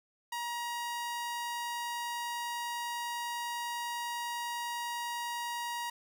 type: tone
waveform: sawtooth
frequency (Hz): 950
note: A#5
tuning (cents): +33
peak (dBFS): -31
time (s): 0.32-5.9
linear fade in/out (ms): 5
effects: none